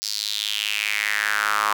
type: tone with high-pass filter sweep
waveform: square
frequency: 52.5 Hz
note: G#1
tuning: 19 cents sharp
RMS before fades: -24 dBFS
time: 0.02-1.73 s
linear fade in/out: 0 ms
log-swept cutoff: 5000 to 1100 Hz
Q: 4.3
effects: none